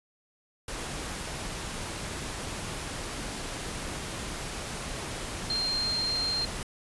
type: tone in noise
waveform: sine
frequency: 4186 Hz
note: C8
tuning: in tune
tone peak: -27 dBFS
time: 5.5-6.45 s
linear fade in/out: 2 ms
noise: pink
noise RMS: -36 dBFS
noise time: 0.68-6.63 s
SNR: +6 dB
effects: resampled to 24000 Hz